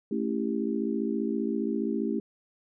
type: chord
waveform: sine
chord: A dominant seventh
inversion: none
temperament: just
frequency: 220 / 275 / 330 / 396 Hz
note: A3 / C#4 / E4 / G4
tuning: 0 / -14 / +2 / +18 cents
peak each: -30 / -32 / -33 / -33 dBFS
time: 0.11-2.2 s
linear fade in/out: 5 ms
effects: none